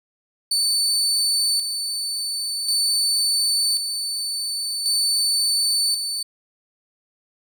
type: tone with tremolo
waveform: 30% pulse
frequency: 4513 Hz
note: C#8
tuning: 30 cents sharp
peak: -15 dBFS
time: 0.51-6.23 s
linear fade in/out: 5 ms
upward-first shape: square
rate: 0.46 Hz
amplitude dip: 50%
effects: none